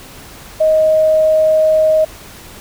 sine tone, 627 Hz, D#5, 13 cents sharp, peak -8 dBFS, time 0.6-2.05 s, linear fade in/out 10 ms, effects pink hiss -36 dBFS RMS until 2.6 s

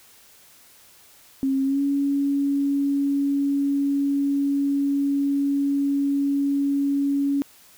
sine tone with pitch glide, 269.1 to 280.4 Hz, C4 to C#4, +49 to +20 cents, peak -19 dBFS, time 1.43-7.42 s, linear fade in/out 0 ms, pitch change +71 cents, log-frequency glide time 1.64-1.81 s, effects white hiss -52 dBFS RMS until 7.77 s

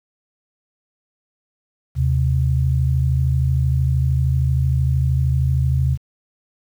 sine tone pair together, 77.78 / 130.81 Hz, D#2 / C3, 0 / 0 cents, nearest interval major sixth, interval 900 cents, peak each -18 / -17 dBFS, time 1.95-5.98 s, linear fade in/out 50 ms, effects 8-bit

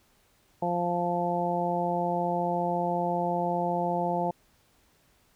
harmonic tone, 174.61 Hz, F3, in tune, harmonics 1 / 2 / 3 / 4 / 5, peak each -32 / -34 / -32 / -30 / -31 dBFS, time 0.62-4.31 s, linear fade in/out 5 ms, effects pink hiss -65 dBFS RMS until 5.35 s

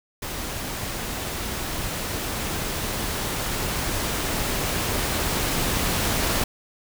pink noise with level ramp, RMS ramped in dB -31 to -23 dBFS, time 0.22-6.44 s, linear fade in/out 5 ms, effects none

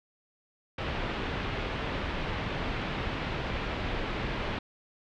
pink low-pass noise, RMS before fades -33 dBFS, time 0.78-4.59 s, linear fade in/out 5 ms, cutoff 3400 Hz, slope 24 dB/octave, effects none

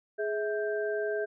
sine tone cluster, 418.4 / 649 / 1572 Hz, G#4 / E5 / G6, +13 / -27 / +4 cents, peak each -30 / -34 / -37 dBFS, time 0.18-1.26 s, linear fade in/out 20 ms, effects none

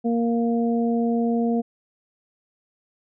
harmonic tone, 233.1 Hz, A#3, in tune, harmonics 1 / 2 / 3, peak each -20 / -26 / -30 dBFS, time 0.04-1.62 s, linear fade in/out 20 ms, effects none

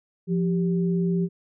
sine tone pair together, 174.61 / 392 Hz, F3 / G4, 0 / 0 cents, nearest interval octave + major second, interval 1400 cents, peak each -21 / -28 dBFS, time 0.27-1.29 s, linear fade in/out 50 ms, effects none

